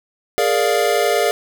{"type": "chord", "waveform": "square", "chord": "Bb dominant seventh", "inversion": "third", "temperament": "equal", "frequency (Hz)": [415.3, 466.2, 587.3, 698.5], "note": ["Ab4", "Bb4", "D5", "F5"], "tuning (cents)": [0, 0, 0, 0], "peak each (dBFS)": -21, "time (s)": [0.38, 1.31], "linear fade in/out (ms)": 0, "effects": []}